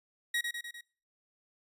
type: tone with echo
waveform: 30% pulse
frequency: 1898 Hz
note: A#6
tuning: 31 cents sharp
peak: -26 dBFS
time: 0.34-0.41 s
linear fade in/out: 5 ms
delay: 100 ms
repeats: 4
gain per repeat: -4 dB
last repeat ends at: 0.81 s
effects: noise-tail reverb RT60 0.4 s tail -23 dB re dry + resampled to 32000 Hz